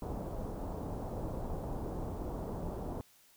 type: low-pass noise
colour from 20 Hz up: pink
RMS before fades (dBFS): -39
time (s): 0.02-3.01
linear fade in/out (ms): 0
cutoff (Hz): 880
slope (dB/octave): 24
effects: white hiss -64 dBFS RMS until 3.36 s